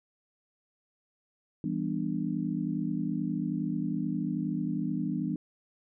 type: chord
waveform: sine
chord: E minor seventh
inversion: none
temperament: just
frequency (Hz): 164.81 / 197.78 / 247.2 / 296.7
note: E3 / G3 / B3 / D4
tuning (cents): 0 / +16 / +2 / +18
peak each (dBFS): -34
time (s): 1.64-5.36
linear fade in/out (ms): 2
effects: none